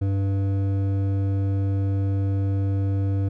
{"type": "tone with hard clipping", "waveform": "sine", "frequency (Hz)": 98, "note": "G2", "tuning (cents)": 0, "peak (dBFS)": -22, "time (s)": [0.01, 3.29], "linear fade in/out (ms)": 10, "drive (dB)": 10, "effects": []}